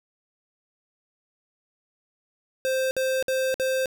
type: tone bursts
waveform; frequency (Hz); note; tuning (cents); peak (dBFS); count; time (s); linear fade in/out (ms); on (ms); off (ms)
square; 523.3; C5; 0; -23; 4; 2.65-3.858; 0; 260; 56
effects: none